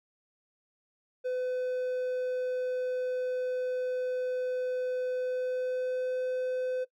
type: tone with pitch glide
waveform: triangle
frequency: 505 to 508.8 Hz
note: B4 to C5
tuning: +39 to -48 cents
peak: -27 dBFS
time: 1.24-6.85 s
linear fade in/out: 20 ms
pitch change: +13 cents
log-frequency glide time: 5.11-6.2 s
effects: noise-tail reverb RT60 0.1 s tail -18 dB re dry